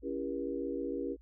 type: chord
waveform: sine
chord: C# diminished seventh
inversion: none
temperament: just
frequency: 277.2 / 332.6 / 399.1 / 479 Hz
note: C#4 / E4 / G4 / Bb4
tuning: 0 / +16 / +31 / +47 cents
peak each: -38 / -40 / -39 / -39 dBFS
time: 0.02-1.17 s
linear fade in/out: 50 ms
effects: added 56 Hz sine -55 dBFS peak until 1.21 s